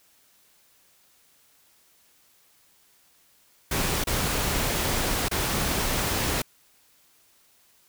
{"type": "noise with dropouts", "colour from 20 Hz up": "pink", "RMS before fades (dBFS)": -26, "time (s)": [3.71, 6.42], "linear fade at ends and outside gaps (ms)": 5, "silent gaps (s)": [[4.04, 4.07], [5.285, 5.312]], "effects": ["white hiss -61 dBFS RMS until 7.88 s"]}